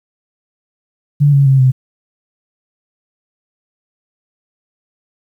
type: tone with pitch steps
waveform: sine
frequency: 144.7 / 139.53 / 134.54 / 129.73 Hz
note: D3 / C#3 / C3 / C3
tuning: -25 / +12 / +49 / -14 cents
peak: -6 dBFS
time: 1.2-1.72 s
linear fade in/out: 20 ms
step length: 130 ms
effects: 8-bit